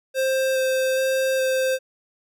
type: tone with vibrato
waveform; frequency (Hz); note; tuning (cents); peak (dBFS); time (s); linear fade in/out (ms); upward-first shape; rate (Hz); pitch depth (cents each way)
square; 525; C5; +6; -20; 0.14-1.79; 50; square; 1.2; 8
effects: none